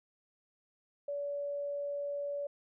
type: tone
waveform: sine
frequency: 572 Hz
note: D5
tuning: 46 cents flat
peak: -34 dBFS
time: 1.08-2.47 s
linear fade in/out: 5 ms
effects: none